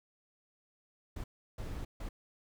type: noise bursts at uneven times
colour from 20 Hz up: brown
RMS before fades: -40 dBFS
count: 3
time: 1.16-1.24 / 1.58-1.85 / 2-2.09 s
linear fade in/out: 5 ms
effects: none